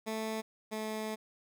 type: tone pair in turn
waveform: 15% pulse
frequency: 220 / 217.1 Hz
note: A3 / A3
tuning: 0 / -23 cents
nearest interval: unison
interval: 23 cents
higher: first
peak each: -28 / -29 dBFS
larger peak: first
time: 0.06-0.42 / 0.71-1.16 s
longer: second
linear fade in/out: 20 ms
effects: none